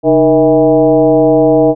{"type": "tone with frequency modulation", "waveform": "sine", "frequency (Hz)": 474.4, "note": "A#4", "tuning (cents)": 30, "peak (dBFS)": -5, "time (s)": [0.03, 1.75], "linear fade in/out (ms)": 50, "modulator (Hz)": 168, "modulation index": 1.4, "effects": []}